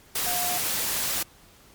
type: tone in noise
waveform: sine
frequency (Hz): 715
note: F5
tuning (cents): +41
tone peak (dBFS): -30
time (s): 0.26-0.58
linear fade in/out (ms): 5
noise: white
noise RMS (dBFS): -27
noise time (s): 0.15-1.23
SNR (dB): -6
effects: pink hiss -54 dBFS RMS until 1.74 s + MP3 96 kbps